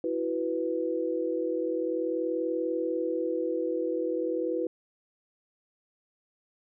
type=chord; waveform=sine; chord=E suspended second; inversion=none; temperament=equal; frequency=329.6 / 370 / 493.9 Hz; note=E4 / F#4 / B4; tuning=0 / 0 / 0 cents; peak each=-31 / -33 / -30 dBFS; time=0.04-4.67 s; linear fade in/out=2 ms; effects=none